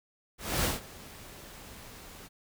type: noise with ADSR envelope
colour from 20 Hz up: pink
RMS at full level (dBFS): -27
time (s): 0.38-2.29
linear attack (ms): 260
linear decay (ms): 160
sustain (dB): -21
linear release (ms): 31
effects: none